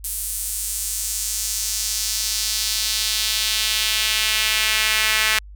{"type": "tone with high-pass filter sweep", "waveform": "sawtooth", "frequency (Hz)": 217.3, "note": "A3", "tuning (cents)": -21, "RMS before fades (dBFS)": -22, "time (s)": [0.04, 5.39], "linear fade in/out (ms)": 5, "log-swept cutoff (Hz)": [10000, 2000], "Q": 1.5, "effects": ["added 50 Hz sine -37 dBFS peak until 5.55 s"]}